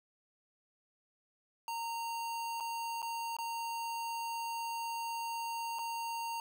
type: tone with dropouts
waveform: square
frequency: 924 Hz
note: A#5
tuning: 16 cents flat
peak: -37 dBFS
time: 1.68-6.4 s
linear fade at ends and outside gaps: 1 ms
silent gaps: 2.601-2.606 / 3.019-3.027 / 3.367-3.386 / 5.787-5.791 s
effects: none